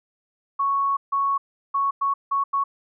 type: tone bursts at uneven times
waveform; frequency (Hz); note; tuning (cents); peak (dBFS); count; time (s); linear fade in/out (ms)
sine; 1108.7; C#6; 0; -19; 6; 0.59-0.97 / 1.12-1.38 / 1.74-1.91 / 2.01-2.14 / 2.31-2.44 / 2.53-2.64; 10
effects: none